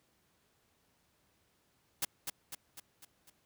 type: noise with echo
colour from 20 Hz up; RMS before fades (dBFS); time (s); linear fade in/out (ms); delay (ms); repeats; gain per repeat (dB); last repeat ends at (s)
white; -33; 2.02-2.05; 5; 250; 5; -5; 3.3
effects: pink hiss -73 dBFS RMS until 3.45 s + high-pass 60 Hz 12 dB/octave